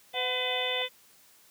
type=harmonic tone; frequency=505 Hz; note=B4; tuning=39 cents sharp; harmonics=1 / 2 / 3 / 4 / 5 / 6 / 7; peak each=-34 / -42 / -44 / -35 / -37 / -36 / -32 dBFS; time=0.13-0.89 s; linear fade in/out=50 ms
type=tone with tremolo; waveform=sine; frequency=738 Hz; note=F#5; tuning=5 cents flat; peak=-35 dBFS; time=0.14-0.82 s; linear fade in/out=0 ms; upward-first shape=sine; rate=3 Hz; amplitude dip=45%
effects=white hiss -59 dBFS RMS until 1.5 s + high-pass 80 Hz 12 dB/octave